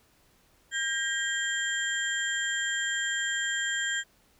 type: tone cluster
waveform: sine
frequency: 1608 / 1887 / 3192 / 7300 Hz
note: G6 / A#6 / G7 / A#8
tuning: +44 / +21 / +31 / -37 cents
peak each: -30 / -34 / -34 / -35 dBFS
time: 0.71-4.04 s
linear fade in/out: 50 ms
effects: pink hiss -64 dBFS RMS until 4.39 s